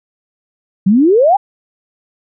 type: exponential sweep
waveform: sine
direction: up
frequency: 180 to 838 Hz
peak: -6 dBFS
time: 0.86-1.37 s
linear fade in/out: 10 ms
effects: none